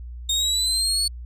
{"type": "linear sweep", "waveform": "30% pulse", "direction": "up", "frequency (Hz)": [3682, 4435], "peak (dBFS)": -17, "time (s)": [0.29, 1.08], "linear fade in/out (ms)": 5, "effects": ["added 60 Hz sine -33 dBFS peak until 1.25 s", "resampled to 32000 Hz"]}